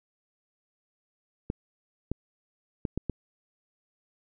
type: clicks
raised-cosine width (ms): 3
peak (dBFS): -16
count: 5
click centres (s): 1.501 / 2.116 / 2.852 / 2.976 / 3.097
effects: none